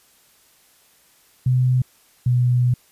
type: tone pair in turn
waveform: sine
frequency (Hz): 127 / 123.6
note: B2 / B2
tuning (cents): +49 / +2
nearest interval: unison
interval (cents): 47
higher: first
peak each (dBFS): -14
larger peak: neither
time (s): 1.46-1.82 / 2.26-2.74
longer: second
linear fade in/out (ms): 5
effects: white hiss -56 dBFS RMS until 2.91 s + resampled to 32000 Hz